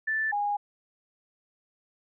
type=tone pair in turn; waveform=sine; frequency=1760 / 820.8 Hz; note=A6 / G#5; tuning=0 / -21 cents; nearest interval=octave + minor second; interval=1321 cents; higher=first; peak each=-25 dBFS; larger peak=neither; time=0.07-0.32 / 0.32-0.57 s; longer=neither; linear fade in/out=10 ms; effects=none